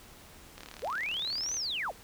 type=click train; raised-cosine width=0.2 ms; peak=-27 dBFS; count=38; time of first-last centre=0.58-1.569 s; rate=37.4 Hz
type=linear two-way sweep; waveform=sine; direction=up then down; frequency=370 to 6300 to 370 Hz; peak=-31 dBFS; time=0.82-1.92 s; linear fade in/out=20 ms; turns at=1.55 s
effects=pink hiss -53 dBFS RMS until 2.03 s